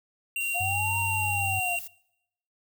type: tone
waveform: square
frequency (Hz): 2759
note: F7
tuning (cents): -22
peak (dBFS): -28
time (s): 0.36-1.79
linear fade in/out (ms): 2
type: noise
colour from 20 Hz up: violet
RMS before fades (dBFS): -40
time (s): 0.4-1.88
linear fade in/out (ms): 10
type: linear two-way sweep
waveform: sine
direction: up then down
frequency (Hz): 690 to 934 to 690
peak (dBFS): -30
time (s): 0.54-1.77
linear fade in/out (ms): 20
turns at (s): 0.98
type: tone with pitch glide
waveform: sine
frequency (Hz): 98 to 99.02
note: G2 to G2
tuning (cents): 0 to +18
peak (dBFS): -31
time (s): 0.6-1.6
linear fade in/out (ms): 10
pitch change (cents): +18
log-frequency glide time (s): 0.72-1.34
effects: noise-tail reverb RT60 0.8 s tail -22 dB re dry